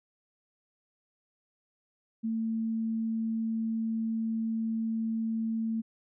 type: tone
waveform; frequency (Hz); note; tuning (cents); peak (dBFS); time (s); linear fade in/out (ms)
sine; 224.3; A3; +34; -28; 2.23-5.82; 20
effects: none